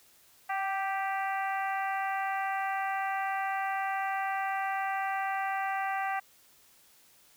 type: harmonic tone with a mistuned harmonic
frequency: 392 Hz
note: G4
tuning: in tune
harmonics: 2 / 3 / 4 / 5 / 6 / 7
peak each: -31 / -38 / -38 / -38 / -45 / -46 dBFS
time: 0.49-6.2 s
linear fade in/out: 10 ms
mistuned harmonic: 2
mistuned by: -22 cents
effects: white hiss -61 dBFS RMS until 7.36 s